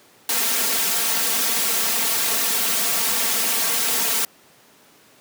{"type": "noise with comb filter", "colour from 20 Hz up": "white", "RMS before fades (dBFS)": -21, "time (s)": [0.29, 4.25], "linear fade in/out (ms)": 2, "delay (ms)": 4.4, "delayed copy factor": 0.9, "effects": ["pink hiss -52 dBFS RMS until 5.2 s", "high-pass 200 Hz 12 dB/octave"]}